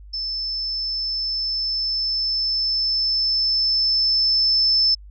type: tone with level ramp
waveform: sine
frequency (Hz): 5270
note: E8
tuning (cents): -1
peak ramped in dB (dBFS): -24 to -14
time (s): 0.13-4.95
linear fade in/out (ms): 10
effects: added 50 Hz sine -39 dBFS peak until 5.1 s